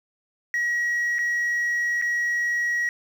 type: tone with dropouts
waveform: sine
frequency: 1909 Hz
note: A#6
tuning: 41 cents sharp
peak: -19 dBFS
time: 0.54-2.89 s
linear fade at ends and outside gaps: 1 ms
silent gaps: 1.185-1.19 / 2.015-2.022 s
effects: tanh soft clip ceiling -20 dBFS + 8-bit